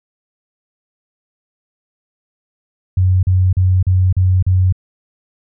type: tone bursts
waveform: sine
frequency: 92.5 Hz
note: F#2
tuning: in tune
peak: -9 dBFS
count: 6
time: 2.97-4.725 s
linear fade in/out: 5 ms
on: 260 ms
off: 39 ms
effects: none